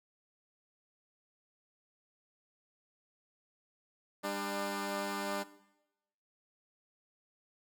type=tone pair together; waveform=10% pulse; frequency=199.92 / 298.5 Hz; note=G3 / D4; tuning=+34 / +28 cents; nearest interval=perfect fifth; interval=694 cents; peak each=-30 / -29 dBFS; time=4.23-5.44 s; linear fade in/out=20 ms; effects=noise-tail reverb RT60 0.9 s tail -17 dB re dry